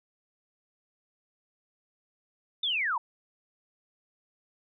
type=linear sweep; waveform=sine; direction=down; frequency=3636 to 871 Hz; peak=-26 dBFS; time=2.63-2.98 s; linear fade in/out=5 ms; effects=none